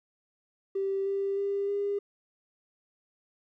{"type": "tone with pitch steps", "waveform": "triangle", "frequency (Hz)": [390, 394.5, 399.1, 403.8], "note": ["G4", "G4", "G4", "G#4"], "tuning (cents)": [-9, 11, 31, -49], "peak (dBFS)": -23, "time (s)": [0.75, 1.99], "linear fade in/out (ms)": 10, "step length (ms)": 310, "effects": ["tanh soft clip ceiling -25 dBFS"]}